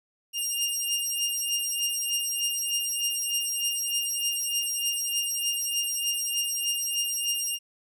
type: beating tone pair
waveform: 15% pulse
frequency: 2812 / 2815.3 Hz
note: F7 / F7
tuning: +11 / +13 cents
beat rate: 3.3 Hz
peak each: -22 dBFS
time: 0.33-7.59 s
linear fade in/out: 50 ms
effects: none